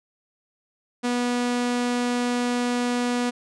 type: tone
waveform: sawtooth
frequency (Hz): 243.9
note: B3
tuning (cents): -21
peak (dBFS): -18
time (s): 1.03-3.31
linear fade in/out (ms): 20
effects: resampled to 22050 Hz